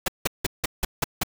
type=noise bursts; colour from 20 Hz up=pink; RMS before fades=-23 dBFS; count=7; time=0.06-1.234 s; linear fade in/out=5 ms; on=22 ms; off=170 ms; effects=none